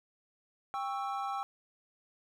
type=chord; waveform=triangle; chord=C# diminished; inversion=second; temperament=equal with one note detuned; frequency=794.9 / 1108.7 / 1318.5 Hz; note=G5 / C#6 / E6; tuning=+24 / 0 / 0 cents; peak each=-34 / -38 / -37 dBFS; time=0.74-1.43 s; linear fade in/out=0 ms; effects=none